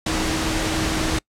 sine tone in noise, 318.3 Hz, D#4, 39 cents sharp, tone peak -26 dBFS, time 0.06-1.19 s, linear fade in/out 5 ms, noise pink, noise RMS -23 dBFS, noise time 0.06-1.19 s, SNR -6 dB, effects noise-tail reverb RT60 0.1 s tail -26 dB re dry + low-pass 8000 Hz 12 dB/octave

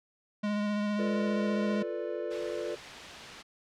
square tone with vibrato, 207.7 Hz, G#3, in tune, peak -29 dBFS, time 0.43-1.83 s, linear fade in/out 10 ms, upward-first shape sine, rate 15 Hz, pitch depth 17 cents each way
triangle chord, B half-diminished seventh, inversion second, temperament equal, 349.2 / 440 / 493.9 / 587.3 Hz, F4 / A4 / B4 / D5, 0 / 0 / 0 / 0 cents, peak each -36 dBFS, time 0.98-2.76 s, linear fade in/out 20 ms
white noise, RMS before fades -42 dBFS, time 2.3-3.43 s, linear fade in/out 20 ms
effects low-pass 4000 Hz 12 dB/octave

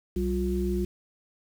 sine tone cluster, 63 / 190.4 / 354.5 Hz, B1 / F#3 / F4, +35 / +50 / +26 cents, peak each -29 dBFS, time 0.16-0.85 s, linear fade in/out 5 ms, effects 8-bit

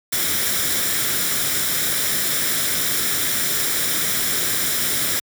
white noise with comb filter, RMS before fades -21 dBFS, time 0.12-5.2 s, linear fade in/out 10 ms, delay 0.55 ms, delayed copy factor +0.55, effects high-pass 80 Hz 12 dB/octave

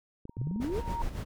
clicks, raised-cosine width 3 ms, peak -28 dBFS, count 11, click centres 0.254 / 0.295 / 0.369 / 0.415 / 0.472 / 0.512 / 0.561 / 0.602 / 0.702 / 0.878 / 0.917 s
sine tone with exponential growth, 932.3 Hz, A#5, in tune, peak -30 dBFS, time 0.28-1.02 s, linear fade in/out 1 ms, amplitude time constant 160 ms
sine exponential sweep, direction up, 106.4 to 498.6 Hz, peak -30 dBFS, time 0.37-0.81 s, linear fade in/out 20 ms
brown noise with tremolo, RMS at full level -32 dBFS, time 0.6-1.25 s, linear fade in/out 20 ms, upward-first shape sine, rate 7.2 Hz, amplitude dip 65%
effects none

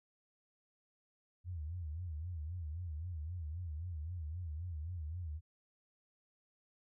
sine tone with vibrato, 82.41 Hz, E2, in tune, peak -39 dBFS, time 1.44-5.41 s, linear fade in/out 50 ms, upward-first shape sine, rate 3.8 Hz, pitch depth 170 cents each way, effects none

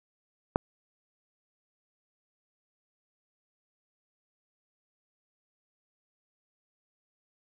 click, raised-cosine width 1 ms, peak -9 dBFS, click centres 0.559 s, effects none

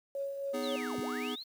sine tone with tremolo, 554.4 Hz, C#5, in tune, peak -32 dBFS, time 0.15-0.76 s, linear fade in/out 2 ms, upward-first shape triangle, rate 3.7 Hz, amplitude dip 50%
square chord, G# minor, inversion first, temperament just, 249.2 / 311.5 / 415.3 Hz, B3 / D#4 / G#4, +16 / +2 / 0 cents, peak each -38 / -43 / -40 dBFS, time 0.53-1.36 s, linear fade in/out 20 ms
sine linear two-way sweep, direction down then up, 4379 to 84 to 4379 Hz, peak -40 dBFS, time 0.62-1.44 s, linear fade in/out 20 ms, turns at 0.99 s
effects 10-bit

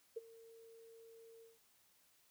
sine tone with ADSR envelope, 455.5 Hz, A#4, 40 cents flat, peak -38 dBFS, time 0.16-1.59 s, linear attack 11 ms, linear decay 23 ms, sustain -19 dB, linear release 170 ms, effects white hiss -72 dBFS RMS until 2.3 s

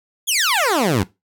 15% pulse exponential sweep, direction down, 3520 to 82.41 Hz, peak -9 dBFS, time 0.27-1.04 s, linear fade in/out 20 ms, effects noise-tail reverb RT60 0.2 s tail -18 dB re dry

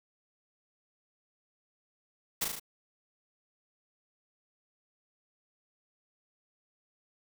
white noise with echo, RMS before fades -30 dBFS, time 2.41-2.45 s, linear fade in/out 10 ms, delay 37 ms, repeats 4, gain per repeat -3 dB, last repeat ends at 2.598 s, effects none

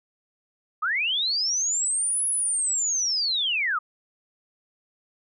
sine linear two-way sweep, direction up then down, 1174.7 to 10548 to 1174.7 Hz, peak -22 dBFS, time 0.82-3.79 s, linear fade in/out 10 ms, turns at 2.27 s, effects none

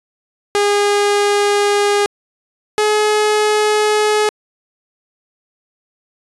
sawtooth tone pair in turn, 408.7 / 424 Hz, G#4 / G#4, -28 / +36 cents, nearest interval minor second, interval 64 cents, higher second, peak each -8 dBFS, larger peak neither, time 0.55-2.06 / 2.78-4.29 s, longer neither, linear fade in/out 0 ms, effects resampled to 24000 Hz

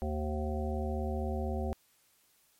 harmonic tone, 76 Hz, D#2, 40 cents flat, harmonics 1 / 3 / 5 / 7 / 9 / 10, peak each -33 / -38 / -40 / -41 / -43 / -43 dBFS, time 0.02-1.73 s, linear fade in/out 0 ms, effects white hiss -68 dBFS RMS until 2.59 s + MP3 64 kbps

